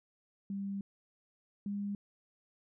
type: tone pair in turn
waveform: sine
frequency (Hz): 197.9 / 202.3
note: G3 / G#3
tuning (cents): +17 / -45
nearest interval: unison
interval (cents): 38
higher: second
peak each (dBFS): -35 / -34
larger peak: second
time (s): 0.5-0.81 / 1.66-1.95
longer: first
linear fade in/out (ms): 2
effects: none